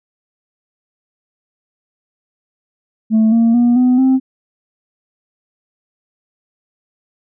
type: tone with pitch steps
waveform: sine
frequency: 220 / 229.9 / 240.2 / 251 / 262.2 Hz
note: A3 / A#3 / B3 / B3 / C4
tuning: 0 / -24 / -48 / +28 / +4 cents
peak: -6 dBFS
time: 3.1-4.2 s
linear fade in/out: 50 ms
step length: 220 ms
effects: tanh soft clip ceiling -7 dBFS